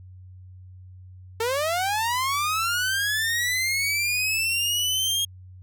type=linear sweep; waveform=sawtooth; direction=up; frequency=440 to 3266 Hz; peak=-19 dBFS; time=1.4-5.25 s; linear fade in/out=5 ms; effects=added 92 Hz sine -42 dBFS peak until 5.62 s